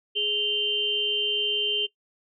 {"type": "tone cluster", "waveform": "sine", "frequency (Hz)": [415.9, 2805, 3109], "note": ["G#4", "F7", "G7"], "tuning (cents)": [2, 7, -15], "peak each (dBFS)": [-33, -28, -24], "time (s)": [0.15, 1.87], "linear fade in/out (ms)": 20, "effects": ["noise-tail reverb RT60 0.1 s tail -19 dB re dry"]}